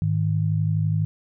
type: tone pair together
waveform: sine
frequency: 104.32 / 156.3 Hz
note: G#2 / D#3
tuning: +8 / +8 cents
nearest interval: perfect fifth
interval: 700 cents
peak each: -22 dBFS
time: 0.02-1.05 s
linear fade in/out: 0 ms
effects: none